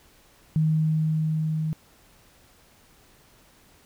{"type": "tone with level ramp", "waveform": "sine", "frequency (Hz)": 156.9, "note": "D#3", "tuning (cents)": 15, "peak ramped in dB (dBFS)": [-18, -24], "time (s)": [0.56, 1.73], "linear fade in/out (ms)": 0, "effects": ["pink hiss -57 dBFS RMS until 3.85 s"]}